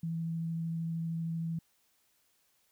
sine tone with vibrato, 164.81 Hz, E3, in tune, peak -32 dBFS, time 0.03-1.59 s, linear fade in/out 5 ms, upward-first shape sine, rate 13 Hz, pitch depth 9 cents each way, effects white hiss -72 dBFS RMS until 2.71 s

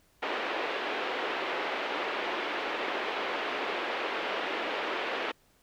pink band-pass noise, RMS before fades -33 dBFS, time 0.22-5.32 s, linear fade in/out 10 ms, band 350 to 3200 Hz, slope 24 dB/octave, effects pink hiss -66 dBFS RMS until 5.62 s

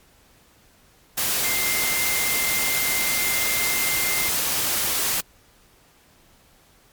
sine tone in noise, 2093 Hz, C7, in tune, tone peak -26 dBFS, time 1.44-4.29 s, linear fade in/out 10 ms, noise white, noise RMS -23 dBFS, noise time 1.17-5.21 s, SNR -6 dB, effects pink hiss -56 dBFS RMS until 6.92 s + MP3 96 kbps

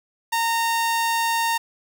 sawtooth tone, 920 Hz, A#5, 23 cents flat, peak -16 dBFS, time 0.32-1.58 s, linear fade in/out 10 ms, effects 8-bit

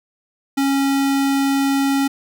square tone, 275.1 Hz, C#4, 13 cents flat, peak -16 dBFS, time 0.57-2.08 s, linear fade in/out 10 ms, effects none

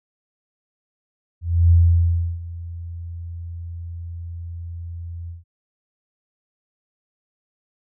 sine tone with ADSR envelope, 85 Hz, F2, 46 cents flat, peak -9 dBFS, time 1.41-5.44 s, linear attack 300 ms, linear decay 680 ms, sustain -20 dB, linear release 150 ms, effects none

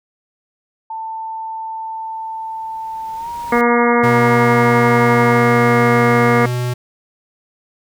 sine tone with pitch glide, 890 to 942.9 Hz, A5 to A#5, +20 to +20 cents, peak -23 dBFS, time 0.9-5.37 s, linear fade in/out 5 ms, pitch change +100 cents, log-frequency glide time 3.16-3.29 s
pink noise with exponential growth, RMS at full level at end -34 dBFS, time 1.77-3.61 s, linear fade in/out 1 ms, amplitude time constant 400 ms
harmonic tone, 238.6 Hz, A#3, 41 cents sharp, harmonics 1 / 2 / 3 / 4 / 5 / 6 / 7 / 8 / 9, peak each -16 / -15 / -21 / -23 / -19 / -25 / -25 / -26 / -22 dBFS, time 3.52-6.46 s, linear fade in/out 5 ms
square tone, 123.47 Hz, B2, in tune, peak -18 dBFS, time 4.03-6.74 s, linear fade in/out 10 ms
effects none

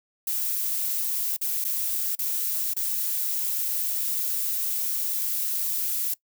violet noise with dropouts, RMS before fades -27 dBFS, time 0.27-6.14 s, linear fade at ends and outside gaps 5 ms, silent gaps 1.366-1.413 / 1.643-1.648 / 2.153-2.189 / 2.737-2.764 s, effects noise-tail reverb RT60 0.1 s tail -21 dB re dry

